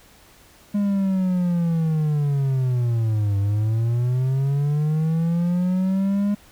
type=linear two-way sweep; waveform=triangle; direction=down then up; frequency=206 to 98.6 to 206 Hz; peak=-16 dBFS; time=0.74-6.35 s; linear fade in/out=10 ms; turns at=3.38 s; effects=pink hiss -51 dBFS RMS until 6.51 s